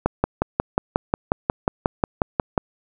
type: click train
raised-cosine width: 1 ms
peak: -3 dBFS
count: 15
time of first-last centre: 0.06-2.578 s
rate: 5.56 Hz
effects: none